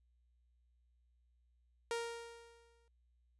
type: tone with exponential decay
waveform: sawtooth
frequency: 466.2 Hz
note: A#4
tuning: in tune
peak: -31 dBFS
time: 1.91-2.88 s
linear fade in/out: 1 ms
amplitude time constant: 210 ms
effects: added 60 Hz sine -70 dBFS peak until 3.39 s + resampled to 24000 Hz